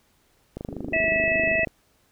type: click train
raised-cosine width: 2 ms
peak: -19 dBFS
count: 29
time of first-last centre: 0.57-1.672 s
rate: 25.4 Hz
type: band-pass noise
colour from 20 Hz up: white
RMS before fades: -37 dBFS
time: 0.68-1.59 s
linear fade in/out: 5 ms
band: 190 to 370 Hz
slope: 48 dB/octave
type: harmonic tone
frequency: 650 Hz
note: E5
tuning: 24 cents flat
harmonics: 1 / 3 / 4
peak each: -24 / -24 / -24 dBFS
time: 0.93-1.65 s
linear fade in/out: 5 ms
effects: pink hiss -64 dBFS RMS until 2.11 s